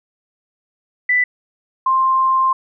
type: tone pair in turn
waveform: sine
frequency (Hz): 1986 / 1052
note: B6 / C6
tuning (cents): +9 / +9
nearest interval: major seventh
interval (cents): 1100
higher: first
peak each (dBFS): -12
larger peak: neither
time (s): 1.09-1.24 / 1.86-2.53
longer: second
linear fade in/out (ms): 5
effects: none